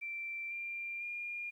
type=tone with pitch steps; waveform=sine; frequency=2347 / 2380 / 2413 Hz; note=D7 / D7 / D7; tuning=-2 / +22 / +46 cents; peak=-38 dBFS; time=0.01-1.51 s; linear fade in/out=20 ms; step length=500 ms; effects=12-bit